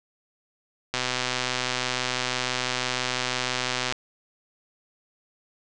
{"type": "click train", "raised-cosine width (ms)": 0.2, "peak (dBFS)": -8, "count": 377, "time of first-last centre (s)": [0.94, 3.924], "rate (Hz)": 126, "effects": ["resampled to 22050 Hz", "7-bit"]}